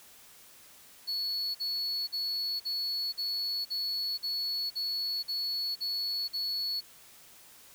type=tone bursts; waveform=triangle; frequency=4400 Hz; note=C#8; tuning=14 cents flat; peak=-29 dBFS; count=11; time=1.07-6.81 s; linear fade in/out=20 ms; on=480 ms; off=46 ms; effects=white hiss -55 dBFS RMS until 7.74 s